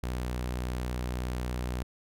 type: tone with vibrato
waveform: sawtooth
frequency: 61.74 Hz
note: B1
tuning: in tune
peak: -27 dBFS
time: 0.03-1.83 s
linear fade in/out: 5 ms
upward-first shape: square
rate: 17 Hz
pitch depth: 16 cents each way
effects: none